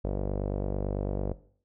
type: tone with low-pass filter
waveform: sawtooth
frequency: 49 Hz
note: G1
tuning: in tune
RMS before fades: -30 dBFS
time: 0.04-1.33 s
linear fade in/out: 10 ms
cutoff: 550 Hz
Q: 2.8
effects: noise-tail reverb RT60 0.5 s tail -17 dB re dry